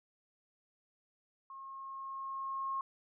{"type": "tone with level ramp", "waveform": "sine", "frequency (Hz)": 1079, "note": "C#6", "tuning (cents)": -47, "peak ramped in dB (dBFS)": [-46, -33], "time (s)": [1.5, 2.81], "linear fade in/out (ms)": 2, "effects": []}